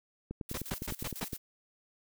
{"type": "click train", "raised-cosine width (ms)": 3, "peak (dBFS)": -25, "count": 11, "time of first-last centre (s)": [0.31, 1.331], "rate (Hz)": 9.79}
{"type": "noise with tremolo", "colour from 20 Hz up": "blue", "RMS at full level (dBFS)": -42, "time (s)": [0.49, 1.38], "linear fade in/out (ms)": 5, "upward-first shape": "square", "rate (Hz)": 12, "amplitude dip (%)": 80}
{"type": "noise bursts", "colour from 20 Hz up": "pink", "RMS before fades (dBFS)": -36, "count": 5, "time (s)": [0.54, 1.245], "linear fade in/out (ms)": 5, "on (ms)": 37, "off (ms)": 130}
{"effects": []}